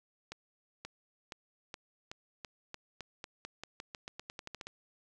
accelerating click train, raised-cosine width 0.2 ms, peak -25 dBFS, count 21, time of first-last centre 0.32-4.67 s, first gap 530 ms, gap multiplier 0.89, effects none

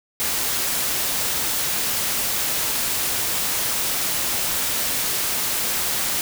white noise, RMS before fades -23 dBFS, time 0.2-6.21 s, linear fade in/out 0 ms, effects none

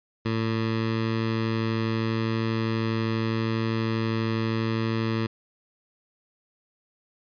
15% pulse tone with notch filter, 112.4 Hz, A2, 37 cents sharp, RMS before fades -26 dBFS, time 0.25-5.27 s, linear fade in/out 10 ms, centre 680 Hz, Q 1.5, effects resampled to 11025 Hz

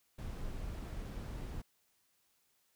brown noise, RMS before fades -42 dBFS, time 0.18-1.62 s, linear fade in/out 10 ms, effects white hiss -75 dBFS RMS until 2.75 s

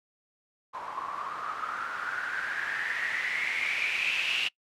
blue noise with low-pass filter sweep, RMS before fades -32 dBFS, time 0.73-4.49 s, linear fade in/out 20 ms, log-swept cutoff 1000 to 2800 Hz, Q 8.5, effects noise-tail reverb RT60 0.1 s tail -24 dB re dry

